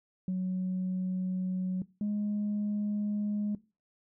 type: tone pair in turn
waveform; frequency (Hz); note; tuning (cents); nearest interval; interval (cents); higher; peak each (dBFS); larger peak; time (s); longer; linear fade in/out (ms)
sine; 185 / 207.7; F#3 / G#3; 0 / 0; major second; 200; second; -27 / -27; neither; 0.28-1.82 / 2.01-3.55; neither; 2
effects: noise-tail reverb RT60 0.3 s tail -20 dB re dry + tanh soft clip ceiling -26 dBFS